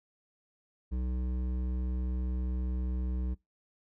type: tone with hard clipping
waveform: sine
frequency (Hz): 62.5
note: B1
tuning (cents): +21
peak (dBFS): -32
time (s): 0.91-3.35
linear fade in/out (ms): 20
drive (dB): 11
effects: noise-tail reverb RT60 0.2 s tail -24 dB re dry